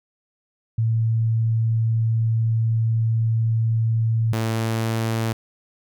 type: tone pair in turn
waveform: sine / sawtooth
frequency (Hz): 113 / 112.6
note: A2 / A2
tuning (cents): +47 / +40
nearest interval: unison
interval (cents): 7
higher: first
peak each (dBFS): -17 / -17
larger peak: neither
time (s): 0.78-4.33 / 4.33-5.33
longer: first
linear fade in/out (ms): 5
effects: none